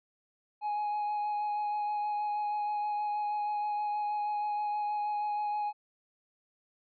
triangle tone with vibrato, 835 Hz, G#5, 9 cents sharp, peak -27 dBFS, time 0.61-5.73 s, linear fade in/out 50 ms, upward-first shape sine, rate 6.3 Hz, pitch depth 13 cents each way, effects tanh soft clip ceiling -24 dBFS + resampled to 11025 Hz

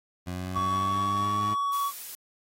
20% pulse exponential sweep, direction up, 89.4 to 105.7 Hz, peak -27 dBFS, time 0.26-1.55 s, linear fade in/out 20 ms
triangle tone, 1126 Hz, C#6, 27 cents sharp, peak -23 dBFS, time 0.54-1.92 s, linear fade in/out 50 ms
blue noise, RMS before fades -39 dBFS, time 1.73-2.15 s, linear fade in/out 0 ms
effects AAC 48 kbps

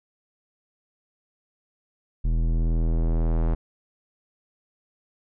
square tone with low-pass filter sweep, 40.93 Hz, E1, 12 cents flat, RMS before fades -22 dBFS, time 2.24-3.55 s, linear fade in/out 10 ms, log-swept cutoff 180 to 1000 Hz, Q 0.74, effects none

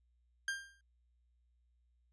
40% pulse tone with exponential decay, 1594 Hz, G6, 28 cents sharp, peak -31 dBFS, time 0.48-0.81 s, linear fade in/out 2 ms, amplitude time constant 70 ms, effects added 60 Hz sine -70 dBFS peak until 2.12 s + resampled to 22050 Hz

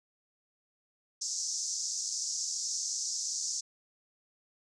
pink band-pass noise, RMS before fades -35 dBFS, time 1.21-3.61 s, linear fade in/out 10 ms, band 5300 to 7100 Hz, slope 48 dB/octave, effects none

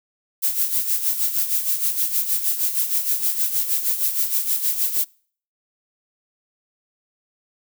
violet noise with tremolo, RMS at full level -19 dBFS, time 0.42-5.05 s, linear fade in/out 20 ms, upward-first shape sine, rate 6.4 Hz, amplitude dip 65%, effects noise-tail reverb RT60 0.5 s tail -26 dB re dry

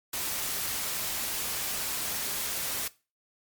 white noise, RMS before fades -32 dBFS, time 0.13-2.88 s, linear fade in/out 5 ms, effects noise-tail reverb RT60 0.3 s tail -19 dB re dry + MP3 96 kbps

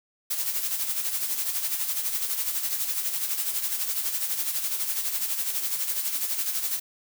blue noise with tremolo, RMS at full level -26 dBFS, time 0.3-6.8 s, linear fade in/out 10 ms, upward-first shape sine, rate 12 Hz, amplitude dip 55%, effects none

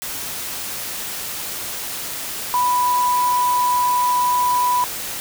sine tone in noise, 987.8 Hz, B5, in tune, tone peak -15 dBFS, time 2.54-4.84 s, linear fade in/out 0 ms, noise white, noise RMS -28 dBFS, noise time 0.02-5.2 s, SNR +10 dB, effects none

